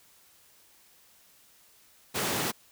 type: high-pass noise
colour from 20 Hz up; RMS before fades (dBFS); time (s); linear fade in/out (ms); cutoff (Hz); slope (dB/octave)
pink; -30; 2.14-2.52; 20; 160; 12
effects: white hiss -60 dBFS RMS until 2.71 s